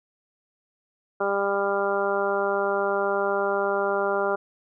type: harmonic tone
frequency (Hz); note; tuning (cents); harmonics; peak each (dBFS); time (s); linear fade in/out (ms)
199.1; G3; +27; 1 / 2 / 3 / 4 / 5 / 6 / 7; -38 / -26 / -27 / -30 / -33 / -32 / -30; 1.2-4.36; 10
effects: none